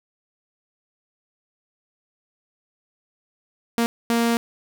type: tone bursts at uneven times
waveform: sawtooth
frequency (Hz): 233.1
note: A#3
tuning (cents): 0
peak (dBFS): -14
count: 2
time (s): 3.78-3.86 / 4.1-4.37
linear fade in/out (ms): 0
effects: none